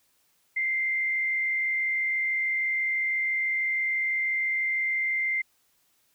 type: tone with frequency modulation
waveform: sine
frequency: 2089 Hz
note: C7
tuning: 3 cents flat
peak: -24 dBFS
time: 0.56-5.42 s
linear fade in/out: 10 ms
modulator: 66.1 Hz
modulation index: 0.51
effects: white hiss -68 dBFS RMS until 6.14 s